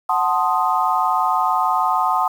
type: chord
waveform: sine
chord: F# diminished seventh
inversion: none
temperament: equal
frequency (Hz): 740 / 880 / 1046.5 / 1244.5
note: F#5 / A5 / C6 / Eb6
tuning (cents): 0 / 0 / 0 / 0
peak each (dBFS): -21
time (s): 0.09-2.28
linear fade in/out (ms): 5
effects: 7-bit